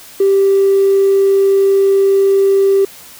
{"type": "tone", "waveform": "triangle", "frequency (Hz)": 392, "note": "G4", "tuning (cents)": 0, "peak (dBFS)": -4, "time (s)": [0.2, 2.85], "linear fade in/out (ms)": 5, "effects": ["tanh soft clip ceiling -5 dBFS", "white hiss -37 dBFS RMS until 3.19 s"]}